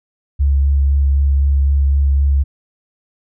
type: tone with vibrato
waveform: sine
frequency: 69.6 Hz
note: C#2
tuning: 8 cents sharp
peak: -10 dBFS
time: 0.39-2.44 s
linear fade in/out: 20 ms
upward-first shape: sine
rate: 3.9 Hz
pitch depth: 15 cents each way
effects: none